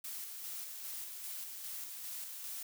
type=noise with tremolo; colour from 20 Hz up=blue; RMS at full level=-43 dBFS; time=0.04-2.63 s; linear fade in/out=5 ms; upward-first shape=square; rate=2.5 Hz; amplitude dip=30%; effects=none